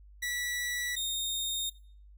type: tone pair in turn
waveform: sawtooth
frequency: 1951 / 3683 Hz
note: B6 / A#7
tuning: -22 / -22 cents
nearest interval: major seventh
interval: 1100 cents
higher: second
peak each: -28 dBFS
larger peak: neither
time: 0.22-0.96 / 0.96-1.7 s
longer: neither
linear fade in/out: 10 ms
effects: noise-tail reverb RT60 0.5 s tail -21 dB re dry + added 50 Hz sine -51 dBFS peak until 2.17 s